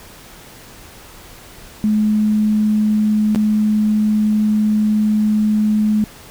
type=tone with dropouts; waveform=sine; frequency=213.1 Hz; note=G#3; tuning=45 cents sharp; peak=-12 dBFS; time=1.84-6.04 s; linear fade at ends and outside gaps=0 ms; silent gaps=3.348-3.359 s; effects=pink hiss -40 dBFS RMS until 6.3 s